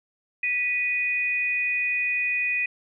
sine tone pair together, 1968 / 2480 Hz, B6 / D#7, -7 / -6 cents, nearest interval major third, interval 401 cents, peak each -29 / -23 dBFS, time 0.43-2.66 s, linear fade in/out 5 ms, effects none

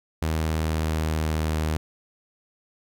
sawtooth tone with pitch glide, 79.4 to 78.04 Hz, D#2 to D#2, +36 to +6 cents, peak -19 dBFS, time 0.22-1.77 s, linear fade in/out 0 ms, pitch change -30 cents, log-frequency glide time 0.35-1.63 s, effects none

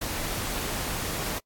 pink noise, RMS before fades -31 dBFS, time 0.01-1.39 s, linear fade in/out 10 ms, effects noise-tail reverb RT60 0.1 s tail -24 dB re dry + AAC 64 kbps

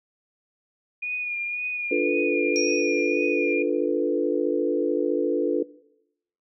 sine tone with vibrato, 2443 Hz, D#7, 32 cents flat, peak -26 dBFS, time 1.02-3.63 s, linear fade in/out 10 ms, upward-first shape sine, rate 1.9 Hz, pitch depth 30 cents each way
sine chord, B half-diminished seventh, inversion first, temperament equal, 293.7 / 349.2 / 440 / 493.9 Hz, D4 / F4 / A4 / B4, 0 / 0 / 0 / 0 cents, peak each -26 dBFS, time 1.91-5.63 s, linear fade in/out 5 ms
sine tone with exponential decay, 5610 Hz, F8, 7 cents sharp, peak -24 dBFS, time 2.56-3.53 s, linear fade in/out 0 ms, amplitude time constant 210 ms
effects noise-tail reverb RT60 0.8 s tail -19 dB re dry

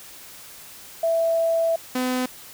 sine / sawtooth tone pair in turn, 661 / 253.5 Hz, E5 / B3, +5 / +45 cents, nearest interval octave + perfect fourth, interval 1660 cents, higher first, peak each -18 dBFS, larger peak neither, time 1.03-1.76 / 1.95-2.26 s, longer first, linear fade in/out 5 ms, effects white hiss -43 dBFS RMS until 2.53 s

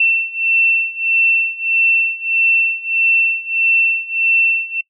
sine beating tone pair, 2690 / 2691.6 Hz, E7 / E7, +34 / +35 cents, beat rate 1.6 Hz, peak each -17 / -15 dBFS, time 0-4.81 s, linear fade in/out 5 ms, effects noise-tail reverb RT60 0.1 s tail -23 dB re dry

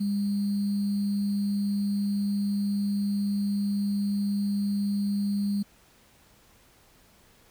sine tone with sample-and-hold, 201.9 Hz, G#3, 49 cents flat, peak -24 dBFS, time 0-5.63 s, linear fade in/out 10 ms, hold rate 4410 Hz, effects pink hiss -59 dBFS RMS until 7.5 s

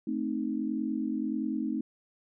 sine chord, A diminished, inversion none, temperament equal, 220 / 261.6 / 311.1 Hz, A3 / C4 / Eb4, 0 / 0 / 0 cents, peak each -33 dBFS, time 0.07-1.81 s, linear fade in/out 5 ms, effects none

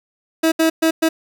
30% pulse tone bursts at uneven times, 322.9 Hz, E4, 36 cents flat, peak -10 dBFS, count 4, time 0.43-0.52 / 0.59-0.7 / 0.82-0.91 / 1.02-1.09 s, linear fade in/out 10 ms, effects none

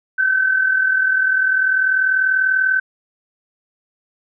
sine tone pair together, 1527.8 / 1568 Hz, G6 / G6, -45 / 0 cents, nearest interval unison, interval 45 cents, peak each -14 / -22 dBFS, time 0.18-2.8 s, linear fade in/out 10 ms, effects none

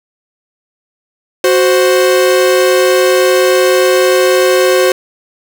45% pulse tone pair together, 370 / 523.3 Hz, F#4 / C5, 0 / 0 cents, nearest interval tritone, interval 600 cents, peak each -10 dBFS, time 1.44-4.92 s, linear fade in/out 2 ms, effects none

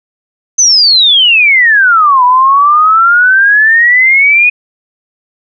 sine exponential two-way sweep, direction down then up, 6272 to 978 to 2490 Hz, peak -3 dBFS, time 0.58-4.5 s, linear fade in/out 10 ms, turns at 2.24 s, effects none

